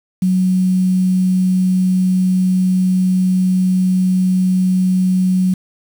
sine tone with quantisation, 185 Hz, F#3, in tune, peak -11 dBFS, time 0.22-5.54 s, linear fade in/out 5 ms, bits 6, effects none

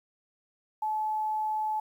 sine tone, 862 Hz, A5, 36 cents flat, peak -27 dBFS, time 0.82-1.8 s, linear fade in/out 5 ms, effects 10-bit

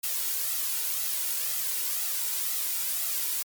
blue noise with flanger, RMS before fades -29 dBFS, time 0.03-3.43 s, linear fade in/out 10 ms, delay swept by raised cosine 1.5 to 2.14 ms, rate 2 Hz, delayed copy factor +0.5, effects MP3 96 kbps

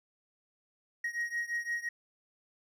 triangle beating tone pair, 1883 / 1888.8 Hz, A#6 / A#6, +17 / +22 cents, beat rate 5.8 Hz, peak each -33 / -35 dBFS, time 1.04-1.89 s, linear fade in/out 5 ms, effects none

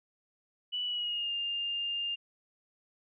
sine tone with pitch glide, 2960 to 2807 Hz, F#7 to F7, 0 to +8 cents, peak -31 dBFS, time 0.72-2.16 s, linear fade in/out 20 ms, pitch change -92 cents, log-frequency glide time 0.84-1.33 s, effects none

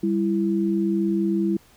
sine tone pair together, 197.5 / 333.1 Hz, G3 / E4, +13 / +18 cents, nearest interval major sixth, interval 905 cents, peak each -22 dBFS, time 0.03-1.57 s, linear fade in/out 5 ms, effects pink hiss -55 dBFS RMS until 1.76 s

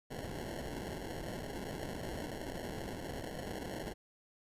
blue noise with sample-and-hold, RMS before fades -42 dBFS, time 0.1-3.94 s, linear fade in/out 20 ms, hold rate 1225 Hz, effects resampled to 32000 Hz

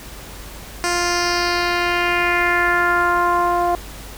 10% pulse tone with low-pass filter sweep, 350 Hz, F4, 4 cents sharp, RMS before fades -18 dBFS, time 0.84-3.75 s, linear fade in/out 0 ms, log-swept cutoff 7500 to 780 Hz, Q 2.7, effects added 50 Hz sine -37 dBFS peak until 4.17 s + pink hiss -37 dBFS RMS until 4.17 s

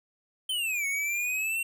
square exponential two-way sweep, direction down then up, 3136 to 2199 to 2743 Hz, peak -28 dBFS, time 0.49-1.63 s, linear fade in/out 5 ms, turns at 0.87 s, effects none

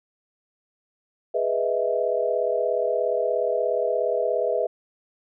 sine chord, E major seventh, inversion first, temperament equal with one note detuned, 415.3 / 492.5 / 622.3 / 659.3 Hz, G#4 / B4 / D#5 / E5, 0 / -5 / 0 / 0 cents, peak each -28 / -25 / -27 / -26 dBFS, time 1.34-4.67 s, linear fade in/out 10 ms, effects none

